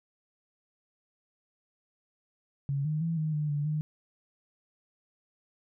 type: tone with pitch steps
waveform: sine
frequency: 139.7 / 153.5 / 165.3 / 155.6 / 150.3 / 145.8 / 152.7 Hz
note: C#3 / D#3 / E3 / D#3 / D3 / D3 / D#3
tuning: +14 / -23 / +5 / 0 / +40 / -12 / -32 cents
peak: -27 dBFS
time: 2.69-3.81 s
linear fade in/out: 0 ms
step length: 160 ms
effects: none